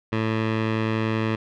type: tone with low-pass filter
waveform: 15% pulse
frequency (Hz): 110.7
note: A2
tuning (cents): +11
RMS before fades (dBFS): -24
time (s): 0.12-1.36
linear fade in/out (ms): 10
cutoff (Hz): 2700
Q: 1.4
effects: none